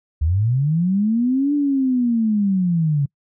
sine linear two-way sweep, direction up then down, 71.2 to 293.7 to 137.5 Hz, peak -15 dBFS, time 0.21-3.06 s, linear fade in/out 10 ms, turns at 1.54 s, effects noise-tail reverb RT60 0.1 s tail -26 dB re dry

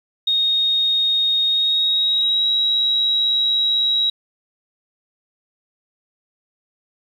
sine tone with pitch glide, 3721 to 3854 Hz, A#7 to B7, -4 to -43 cents, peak -15 dBFS, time 0.27-4.1 s, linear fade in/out 5 ms, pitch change +61 cents, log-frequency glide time 1.47-2.47 s, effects 8-bit

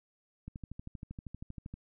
click train, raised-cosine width 5 ms, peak -30 dBFS, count 17, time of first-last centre 0.48-1.74 s, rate 12.7 Hz, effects none

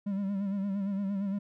triangle tone with vibrato, 197.9 Hz, G3, 17 cents sharp, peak -27 dBFS, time 0.06-1.39 s, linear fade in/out 10 ms, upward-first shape sine, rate 8.7 Hz, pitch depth 58 cents each way, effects none

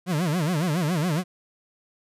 40% pulse tone with vibrato, 164.81 Hz, E3, in tune, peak -21 dBFS, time 0.06-1.24 s, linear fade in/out 50 ms, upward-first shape sine, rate 7.2 Hz, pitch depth 220 cents each way, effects resampled to 32000 Hz

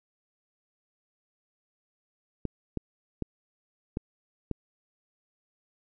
clicks, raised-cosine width 3 ms, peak -17 dBFS, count 5, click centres 2.453 / 2.773 / 3.223 / 3.971 / 4.513 s, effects none

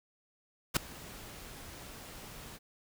pink noise with ADSR envelope, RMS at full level -24 dBFS, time 0.74-2.59 s, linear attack 26 ms, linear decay 4 ms, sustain -24 dB, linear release 36 ms, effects none

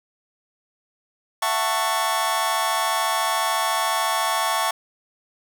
sawtooth chord, F# minor seventh, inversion third, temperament just, 666 / 740 / 888 / 1110 Hz, E5 / F#5 / A5 / C#6, +18 / 0 / +16 / +2 cents, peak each -24 / -25 / -21 / -20 dBFS, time 1.42-4.71 s, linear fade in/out 5 ms, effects none

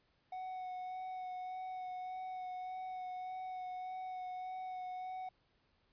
triangle tone with vibrato, 740 Hz, F#5, in tune, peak -39 dBFS, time 0.32-5.29 s, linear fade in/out 5 ms, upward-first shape sine, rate 1.7 Hz, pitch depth 14 cents each way, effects pink hiss -75 dBFS RMS until 5.92 s + resampled to 11025 Hz

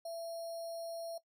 sine tone with sample-and-hold, 668 Hz, E5, 23 cents sharp, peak -39 dBFS, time 0.05-1.18 s, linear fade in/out 5 ms, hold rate 4900 Hz, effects noise-tail reverb RT60 0.1 s tail -18 dB re dry + AAC 64 kbps

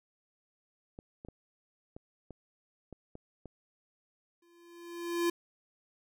clicks, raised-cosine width 2 ms, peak -32 dBFS, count 8, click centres 0.989 / 1.249 / 1.286 / 1.965 / 2.307 / 2.927 / 3.154 / 3.457 s
square tone with exponential growth, 343 Hz, F4, 31 cents flat, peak -26 dBFS, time 4.42-5.3 s, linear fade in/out 5 ms, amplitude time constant 190 ms
effects none

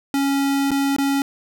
square tone with dropouts, 277.2 Hz, C#4, in tune, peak -18 dBFS, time 0.14-1.22 s, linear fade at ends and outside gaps 1 ms, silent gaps 0.707-0.715 / 0.964-0.984 s, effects none

